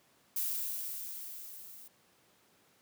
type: noise with level ramp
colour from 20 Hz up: violet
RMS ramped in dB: -33 to -52 dBFS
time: 0.36-1.88 s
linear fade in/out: 5 ms
effects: pink hiss -67 dBFS RMS until 2.81 s + high-pass 150 Hz 12 dB/octave